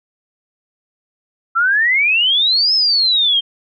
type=exponential two-way sweep; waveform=sine; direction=up then down; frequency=1323 to 5274 to 3144 Hz; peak=-11 dBFS; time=1.55-3.41 s; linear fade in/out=20 ms; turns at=2.74 s; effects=none